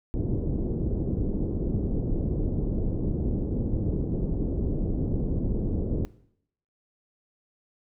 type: low-pass noise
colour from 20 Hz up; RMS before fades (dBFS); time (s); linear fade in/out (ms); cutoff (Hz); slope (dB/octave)
pink; -27; 0.14-6.05; 0; 410; 24
effects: noise-tail reverb RT60 0.7 s tail -20 dB re dry